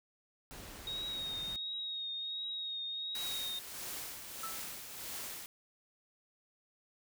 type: noise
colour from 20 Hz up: pink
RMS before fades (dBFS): -49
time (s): 0.51-1.56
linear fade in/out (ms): 0
type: tone with vibrato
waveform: sine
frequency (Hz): 3753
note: A#7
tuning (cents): +11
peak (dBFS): -37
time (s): 0.87-3.59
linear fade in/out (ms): 2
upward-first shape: triangle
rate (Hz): 1.4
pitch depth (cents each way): 35
type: noise with tremolo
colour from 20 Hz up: white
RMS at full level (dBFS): -42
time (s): 3.15-5.46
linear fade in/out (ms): 0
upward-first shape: sine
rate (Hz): 1.6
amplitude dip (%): 50
type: tone with exponential decay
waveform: sine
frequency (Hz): 1318.5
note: E6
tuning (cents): 0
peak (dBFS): -37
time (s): 4.43-4.72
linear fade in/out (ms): 5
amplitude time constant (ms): 61
effects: none